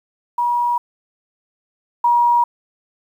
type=tone pair in turn; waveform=sine; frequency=961 / 954.9 Hz; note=B5 / A#5; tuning=-48 / +41 cents; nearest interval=unison; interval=11 cents; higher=first; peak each=-15 / -11 dBFS; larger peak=second; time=0.38-0.78 / 2.04-2.44 s; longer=neither; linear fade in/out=5 ms; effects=8-bit